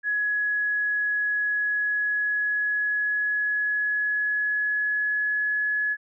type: tone with pitch glide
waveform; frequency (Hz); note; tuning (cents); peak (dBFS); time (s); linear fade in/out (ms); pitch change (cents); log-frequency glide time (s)
sine; 1681 to 1696.6; G#6 to G#6; +20 to +36; -22; 0.03-5.97; 50; +16; 1.43-5.72
effects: none